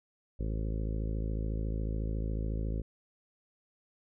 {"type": "harmonic tone", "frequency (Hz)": 54, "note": "A1", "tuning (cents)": -32, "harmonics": [1, 2, 3, 4, 5, 6, 7, 8, 9, 10], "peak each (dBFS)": [-32, -38, -42, -44, -46, -48, -49, -50, -51, -52], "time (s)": [0.39, 2.82], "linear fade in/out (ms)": 10, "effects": []}